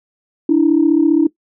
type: tone pair together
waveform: sine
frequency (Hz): 293 / 328.1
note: D4 / E4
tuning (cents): -4 / -8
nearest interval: major second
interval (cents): 196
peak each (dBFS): -11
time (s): 0.49-1.27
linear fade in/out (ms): 5
effects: noise-tail reverb RT60 0.1 s tail -19 dB re dry + tanh soft clip ceiling -2 dBFS